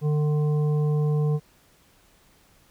harmonic tone, 150 Hz, D3, 37 cents sharp, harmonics 1 / 3 / 5 / 7, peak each -20 / -30 / -42 / -44 dBFS, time 0.01-1.4 s, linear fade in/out 50 ms, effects pink hiss -59 dBFS RMS until 2.7 s

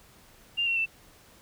sine tone with pitch steps, 2794 / 2730 / 2668 Hz, F7 / F7 / E7, 0 / -40 / +20 cents, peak -24 dBFS, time 0.57-0.861 s, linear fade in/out 20 ms, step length 97 ms, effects pink hiss -56 dBFS RMS until 1.41 s

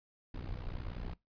brown noise with amplitude modulation, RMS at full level -37 dBFS, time 0.34-1.14 s, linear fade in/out 5 ms, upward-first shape sine, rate 61 Hz, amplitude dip 90%, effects noise-tail reverb RT60 0.2 s tail -22 dB re dry + resampled to 11025 Hz

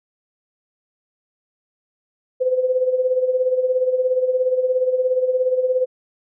sine tone with tremolo, 510 Hz, C5, 44 cents flat, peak -13 dBFS, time 2.4-5.86 s, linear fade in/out 20 ms, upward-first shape sine, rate 17 Hz, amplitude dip 65%, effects none

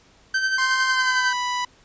45% pulse tone with tremolo, 1548 Hz, G6, 22 cents flat, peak -18 dBFS, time 0.34-1.33 s, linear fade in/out 5 ms, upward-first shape sine, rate 11 Hz, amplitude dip 50%
sawtooth tone with pitch glide, 1046.5 to 987.8 Hz, C6 to B5, 0 to 0 cents, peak -19 dBFS, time 0.58-1.65 s, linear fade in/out 5 ms, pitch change -100 cents, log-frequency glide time 0.87-1.32 s
effects pink hiss -55 dBFS RMS until 1.84 s + resampled to 16000 Hz

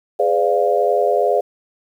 sine chord, G# diminished seventh, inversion none, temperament equal with one note detuned, 415.3 / 504.8 / 587.3 / 698.5 Hz, G#4 / B4 / D5 / F5, 0 / +38 / 0 / 0 cents, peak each -19 dBFS, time 0.19-1.41 s, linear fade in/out 10 ms, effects 8-bit

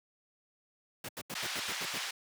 pink noise bursts, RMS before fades -39 dBFS, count 8, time 1.04-1.983 s, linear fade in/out 5 ms, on 47 ms, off 81 ms
white band-pass noise, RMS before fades -38 dBFS, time 1.35-2.11 s, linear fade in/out 5 ms, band 990 to 4500 Hz, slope 12 dB/octave
effects high-pass 150 Hz 12 dB/octave

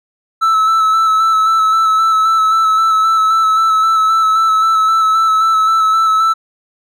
triangle tone with vibrato, 1311 Hz, E6, 10 cents flat, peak -7 dBFS, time 0.41-6.34 s, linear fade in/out 20 ms, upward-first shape square, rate 3.8 Hz, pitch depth 17 cents each way, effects none

